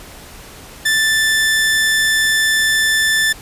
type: tone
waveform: sawtooth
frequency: 1763 Hz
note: A6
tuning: 3 cents sharp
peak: -9 dBFS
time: 0.85-3.33 s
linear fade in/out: 10 ms
effects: pink hiss -37 dBFS RMS until 3.41 s + resampled to 32000 Hz